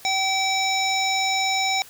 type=harmonic tone; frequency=768 Hz; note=G5; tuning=36 cents flat; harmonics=1 / 3 / 5 / 7 / 9; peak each=-24 / -25 / -27 / -28 / -31 dBFS; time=0.05-1.82 s; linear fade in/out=0 ms; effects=white hiss -46 dBFS RMS until 1.89 s